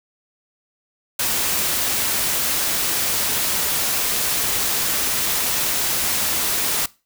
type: noise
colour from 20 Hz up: white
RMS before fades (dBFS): -21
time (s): 1.19-6.86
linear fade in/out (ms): 5
effects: noise-tail reverb RT60 0.3 s tail -21 dB re dry